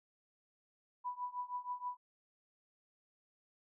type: tone with tremolo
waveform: sine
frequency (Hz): 987.8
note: B5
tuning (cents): 0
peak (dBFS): -35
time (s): 1.04-1.97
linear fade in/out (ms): 20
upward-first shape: triangle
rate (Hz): 6.3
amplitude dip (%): 95
effects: none